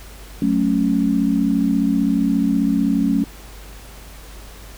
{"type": "chord", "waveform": "sine", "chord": "F# minor", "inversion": "none", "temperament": "equal with one note detuned", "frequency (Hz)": [185, 220, 276.4], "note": ["F#3", "A3", "C#4"], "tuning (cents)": [0, 0, -5], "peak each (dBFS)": [-21, -19, -18], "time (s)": [0.42, 3.24], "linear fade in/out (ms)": 2, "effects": ["added 50 Hz sine -38 dBFS peak until 4.77 s", "pink hiss -42 dBFS RMS until 4.77 s"]}